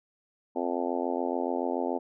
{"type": "harmonic tone", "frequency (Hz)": 87, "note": "F2", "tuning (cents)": -6, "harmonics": [3, 4, 5, 6, 7, 8, 9, 10], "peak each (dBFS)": [-33, -34, -35, -36, -36, -37, -38, -38], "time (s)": [0.55, 1.99], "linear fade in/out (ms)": 20, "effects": []}